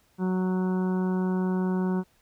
harmonic tone, 185 Hz, F#3, in tune, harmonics 1 / 2 / 3 / 4 / 5 / 6 / 7 / 8, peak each -24 / -31 / -44 / -43 / -39 / -45 / -50 / -45 dBFS, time 0.18-2.04 s, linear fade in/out 50 ms, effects pink hiss -65 dBFS RMS until 2.21 s

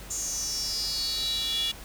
square tone with high-pass filter sweep, 260.7 Hz, C4, 6 cents flat, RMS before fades -30 dBFS, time 0.1-1.72 s, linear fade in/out 10 ms, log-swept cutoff 6900 to 3200 Hz, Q 8.8, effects added 50 Hz sine -45 dBFS peak until 1.84 s + pink hiss -45 dBFS RMS until 1.84 s

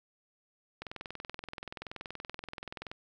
click train, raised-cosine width 0.3 ms, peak -24 dBFS, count 45, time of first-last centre 0.82-2.915 s, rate 21 Hz, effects none

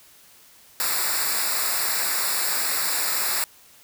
white noise with comb filter, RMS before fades -24 dBFS, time 0.8-3.44 s, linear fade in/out 0 ms, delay 0.32 ms, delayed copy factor -0.85, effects white hiss -52 dBFS RMS until 3.83 s

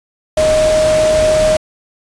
sine tone in noise, 622.3 Hz, D#5, in tune, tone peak -9 dBFS, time 0.37-1.57 s, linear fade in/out 5 ms, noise pink, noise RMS -20 dBFS, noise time 0.37-1.57 s, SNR +8 dB, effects resampled to 22050 Hz

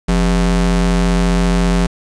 square ring-modulated tone, 111.8 Hz, A2, 28 cents sharp, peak -9 dBFS, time 0.08-1.87 s, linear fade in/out 10 ms, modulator 64.4 Hz, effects resampled to 22050 Hz + 8-bit

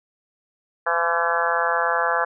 harmonic tone with a mistuned harmonic, 169.6 Hz, E3, 50 cents sharp, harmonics 3 / 4 / 5 / 6 / 7 / 8 / 9 / 10, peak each -27 / -27 / -27 / -27 / -27 / -27 / -27 / -27 dBFS, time 0.86-2.25 s, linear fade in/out 10 ms, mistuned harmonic 7, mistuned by -34 cents, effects none

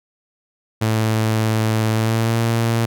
sawtooth tone with pitch glide, 110.3 to 115.12 Hz, A2 to A#2, +5 to -21 cents, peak -12 dBFS, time 0.81-2.86 s, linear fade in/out 10 ms, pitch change +74 cents, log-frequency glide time 1.92-2.38 s, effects none

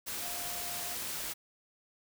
sine tone in noise, 703 Hz, F5, 11 cents sharp, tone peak -46 dBFS, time 0.21-0.95 s, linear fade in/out 20 ms, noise white, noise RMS -38 dBFS, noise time 0.06-1.34 s, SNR -11 dB, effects none

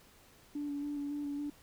sine tone with vibrato, 288.7 Hz, D4, 30 cents flat, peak -34 dBFS, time 0.55-1.5 s, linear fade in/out 5 ms, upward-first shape square, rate 3.6 Hz, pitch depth 17 cents each way, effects tanh soft clip ceiling -30 dBFS + pink hiss -61 dBFS RMS until 1.62 s

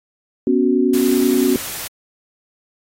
sine chord, B suspended second, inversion none, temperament equal, 246.9 / 277.2 / 370 Hz, B3 / C#4 / F#4, 0 / 0 / 0 cents, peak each -17 dBFS, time 0.47-1.56 s, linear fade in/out 2 ms
white noise, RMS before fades -28 dBFS, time 0.93-1.88 s, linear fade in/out 10 ms
effects AAC 48 kbps

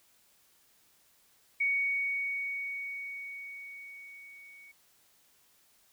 sine tone with level ramp, 2235 Hz, C#7, 14 cents sharp, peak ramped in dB -25 to -51 dBFS, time 1.6-4.72 s, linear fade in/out 10 ms, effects white hiss -66 dBFS RMS until 5.92 s

